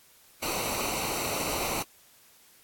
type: noise with comb filter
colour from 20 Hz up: pink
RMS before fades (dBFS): -31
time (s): 0.42-1.83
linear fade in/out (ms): 10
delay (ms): 0.59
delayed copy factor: -0.75
effects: white hiss -58 dBFS RMS until 2.63 s + AAC 64 kbps